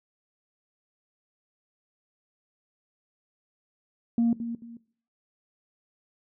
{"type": "tone with echo", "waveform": "sine", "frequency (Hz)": 233.1, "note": "A#3", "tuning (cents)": 0, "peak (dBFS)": -18, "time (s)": [4.18, 4.33], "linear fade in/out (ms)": 2, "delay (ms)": 220, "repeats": 2, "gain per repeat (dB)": -11, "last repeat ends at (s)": 4.77, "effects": ["noise-tail reverb RT60 0.5 s tail -19 dB re dry", "tanh soft clip ceiling -17 dBFS"]}